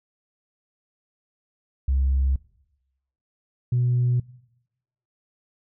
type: tone pair in turn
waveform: sine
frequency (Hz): 67 / 123.02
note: C2 / B2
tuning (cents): +42 / -6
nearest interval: major seventh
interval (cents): 1052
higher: second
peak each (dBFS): -17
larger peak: neither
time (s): 1.88-2.36 / 3.72-4.2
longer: neither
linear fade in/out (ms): 5
effects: noise-tail reverb RT60 0.9 s tail -22 dB re dry + tanh soft clip ceiling -15 dBFS